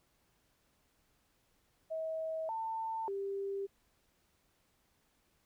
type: tone with pitch steps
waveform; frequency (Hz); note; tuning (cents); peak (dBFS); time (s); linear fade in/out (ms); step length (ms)
sine; 641 / 895 / 394.7; E5 / A5 / G4; -49 / +29 / +12; -35; 1.9-3.67; 20; 590
effects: pink hiss -74 dBFS RMS until 5.45 s